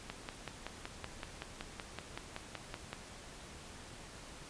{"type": "click train", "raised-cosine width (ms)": 0.3, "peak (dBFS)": -24, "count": 16, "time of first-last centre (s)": [0.1, 2.93], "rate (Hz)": 5.3, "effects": ["pink hiss -51 dBFS RMS until 4.49 s", "resampled to 22050 Hz"]}